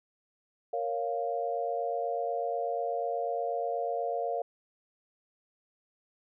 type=chord; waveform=sine; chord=Bb minor; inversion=none; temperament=equal; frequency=466.2 / 554.4 / 698.5 Hz; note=Bb4 / Db5 / F5; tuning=0 / 0 / 0 cents; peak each=-34 / -35 / -32 dBFS; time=0.73-4.42 s; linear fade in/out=5 ms; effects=none